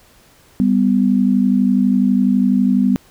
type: tone pair together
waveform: sine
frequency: 197.32 / 249.4 Hz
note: G3 / B3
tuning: +12 / +17 cents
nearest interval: major third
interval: 405 cents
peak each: -14 dBFS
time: 0.6-2.96 s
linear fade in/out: 0 ms
effects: pink hiss -50 dBFS RMS until 3.1 s